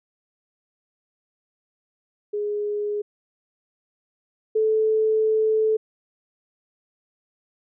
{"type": "tone pair in turn", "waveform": "sine", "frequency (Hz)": [415.3, 436.5], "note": ["G#4", "A4"], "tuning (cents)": [0, -14], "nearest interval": "minor second", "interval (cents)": 86, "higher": "second", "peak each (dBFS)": [-23, -17], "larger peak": "second", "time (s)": [[2.33, 3.02], [4.55, 5.77]], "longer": "second", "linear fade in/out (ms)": 10, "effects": []}